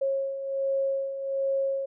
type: beating tone pair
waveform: sine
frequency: 543 / 544.3 Hz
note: C#5 / C#5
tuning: -36 / -32 cents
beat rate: 1.3 Hz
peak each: -33 / -26 dBFS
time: 0.01-1.86 s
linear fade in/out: 10 ms
effects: none